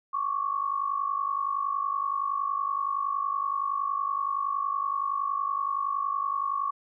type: tone pair together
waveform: sine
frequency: 1100 / 1150.7 Hz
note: C#6 / D6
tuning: -14 / -36 cents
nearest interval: minor second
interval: 78 cents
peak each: -28 / -30 dBFS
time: 0.13-6.71 s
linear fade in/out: 10 ms
effects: none